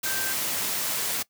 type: tone in noise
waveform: sine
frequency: 1564 Hz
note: G6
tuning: 4 cents flat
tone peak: -32 dBFS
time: 0.05-0.33 s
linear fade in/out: 10 ms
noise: white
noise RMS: -28 dBFS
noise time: 0.03-1.23 s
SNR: -7 dB
effects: noise-tail reverb RT60 0.1 s tail -21 dB re dry + high-pass 100 Hz 12 dB/octave